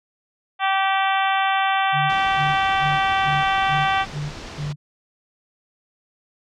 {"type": "harmonic tone", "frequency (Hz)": 387.1, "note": "G4", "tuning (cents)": -22, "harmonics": [2, 3, 4, 5, 6, 7, 8, 9], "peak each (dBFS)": [-20, -24, -26, -28, -30, -31, -32, -33], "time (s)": [0.59, 4.06], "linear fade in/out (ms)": 50}
{"type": "tone bursts", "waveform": "sine", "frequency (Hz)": 146.83, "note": "D3", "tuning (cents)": 0, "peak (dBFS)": -24, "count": 7, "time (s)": [1.92, 4.76], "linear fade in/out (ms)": 50, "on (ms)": 200, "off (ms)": 240}
{"type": "low-pass noise", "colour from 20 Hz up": "pink", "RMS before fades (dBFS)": -36, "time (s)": [2.09, 4.73], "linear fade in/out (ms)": 10, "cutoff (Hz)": 6100, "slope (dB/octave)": 24}
{"effects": []}